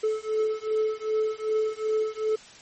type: beating tone pair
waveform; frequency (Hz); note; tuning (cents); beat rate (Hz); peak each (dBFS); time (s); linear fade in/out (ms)
triangle; 433.1 / 435.7; A4 / A4; -27 / -17; 2.6; -25; 0.03-2.36; 10
effects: white hiss -48 dBFS RMS until 2.61 s + MP3 32 kbps